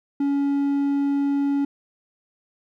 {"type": "tone", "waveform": "triangle", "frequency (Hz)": 281.2, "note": "C#4", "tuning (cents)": 25, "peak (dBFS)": -17, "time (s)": [0.2, 1.65], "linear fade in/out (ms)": 5, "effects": []}